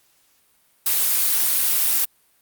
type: noise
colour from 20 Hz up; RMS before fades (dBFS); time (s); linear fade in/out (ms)
blue; -19; 0.86-2.05; 5
effects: white hiss -61 dBFS RMS until 2.41 s + Opus 48 kbps